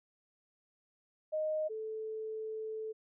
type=tone pair in turn; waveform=sine; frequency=620 / 437.6 Hz; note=D#5 / A4; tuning=-6 / -9 cents; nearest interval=tritone; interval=603 cents; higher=first; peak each=-31 / -37 dBFS; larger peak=first; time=1.32-1.69 / 1.69-2.93 s; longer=second; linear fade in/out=20 ms; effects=none